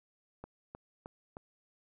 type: click train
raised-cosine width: 1 ms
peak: -30 dBFS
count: 4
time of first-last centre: 0.44-1.369 s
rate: 3.23 Hz
effects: none